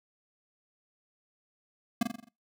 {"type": "tone with echo", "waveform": "square", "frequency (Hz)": 233.1, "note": "A#3", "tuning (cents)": 0, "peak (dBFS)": -23, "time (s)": [2.01, 2.03], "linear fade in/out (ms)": 5, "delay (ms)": 43, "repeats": 6, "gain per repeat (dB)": -5, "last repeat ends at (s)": 2.288, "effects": ["noise-tail reverb RT60 0.2 s tail -20 dB re dry"]}